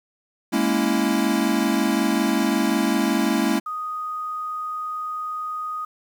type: chord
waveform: square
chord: A# half-diminished seventh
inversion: third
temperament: equal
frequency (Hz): 207.7 / 233.1 / 277.2 / 329.6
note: G#3 / A#3 / C#4 / E4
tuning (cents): 0 / 0 / 0 / 0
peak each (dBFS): -25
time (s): 0.52-3.6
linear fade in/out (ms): 20
type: tone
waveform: sine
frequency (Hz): 1244.5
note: D#6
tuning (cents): 0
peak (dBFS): -26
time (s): 3.66-5.85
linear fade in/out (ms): 5
effects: 9-bit